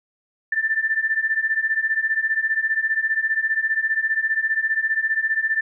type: beating tone pair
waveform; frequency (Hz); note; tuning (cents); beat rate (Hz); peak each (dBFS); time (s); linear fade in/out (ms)
sine; 1765 / 1780; A6 / A6; +5 / +20; 15; -23 / -21; 0.52-5.61; 5
effects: none